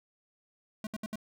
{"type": "tone bursts", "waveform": "square", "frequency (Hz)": 215.4, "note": "A3", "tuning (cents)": -37, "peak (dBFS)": -35, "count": 4, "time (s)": [0.84, 1.157], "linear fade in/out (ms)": 2, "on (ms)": 29, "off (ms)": 67, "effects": []}